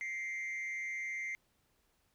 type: tone with frequency modulation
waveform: sine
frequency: 2093 Hz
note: C7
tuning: in tune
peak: -34 dBFS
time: 0.01-1.35 s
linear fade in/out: 0 ms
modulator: 174 Hz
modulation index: 0.48
effects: tanh soft clip ceiling -36 dBFS + pink hiss -75 dBFS RMS until 2.14 s